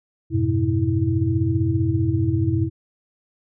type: tone cluster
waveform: sine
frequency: 91 / 106.1 / 126.7 / 325 Hz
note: F#2 / G#2 / B2 / E4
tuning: -28 / +38 / +45 / -24 cents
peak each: -23 dBFS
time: 0.3-2.7 s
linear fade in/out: 50 ms
effects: none